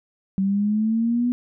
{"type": "linear sweep", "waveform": "sine", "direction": "up", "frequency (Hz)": [190.7, 246.9], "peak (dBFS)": -18, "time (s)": [0.38, 1.32], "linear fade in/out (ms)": 0, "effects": []}